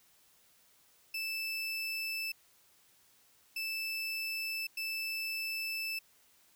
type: tone bursts at uneven times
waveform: 30% pulse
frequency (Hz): 2637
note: E7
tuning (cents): 0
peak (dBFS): -32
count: 3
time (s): 1.14-2.32 / 3.56-4.67 / 4.77-5.99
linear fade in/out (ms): 5
effects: white hiss -66 dBFS RMS until 6.55 s